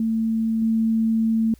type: tone with level steps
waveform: sine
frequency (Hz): 223.8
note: A3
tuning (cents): +30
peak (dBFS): -19 / -17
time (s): 0-1.54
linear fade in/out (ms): 2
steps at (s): 0.62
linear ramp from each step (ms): 2
effects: added 60 Hz sine -49 dBFS peak until 1.59 s + white hiss -59 dBFS RMS until 1.59 s